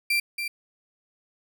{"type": "tone with echo", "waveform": "35% pulse", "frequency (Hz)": 2359, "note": "D7", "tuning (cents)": 7, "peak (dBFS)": -19, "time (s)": [0.1, 0.2], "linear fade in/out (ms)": 5, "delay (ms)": 280, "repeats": 1, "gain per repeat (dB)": -7, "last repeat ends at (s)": 0.48, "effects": []}